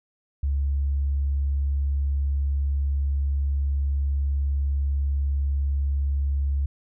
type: tone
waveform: sine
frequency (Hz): 69.9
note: C#2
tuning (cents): +15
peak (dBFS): -20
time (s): 0.43-6.66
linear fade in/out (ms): 5
effects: tanh soft clip ceiling -16 dBFS